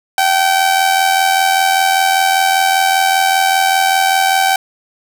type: tone with amplitude modulation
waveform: sawtooth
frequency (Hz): 770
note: G5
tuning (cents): -31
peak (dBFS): -4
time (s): 0.18-4.56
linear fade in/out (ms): 2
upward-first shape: sine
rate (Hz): 85.1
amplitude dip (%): 55
effects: none